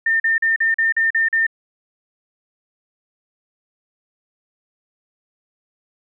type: tone bursts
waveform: sine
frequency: 1808 Hz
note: A6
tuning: 47 cents sharp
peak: -14 dBFS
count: 8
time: 0.06-1.467 s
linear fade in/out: 5 ms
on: 140 ms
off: 41 ms
effects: none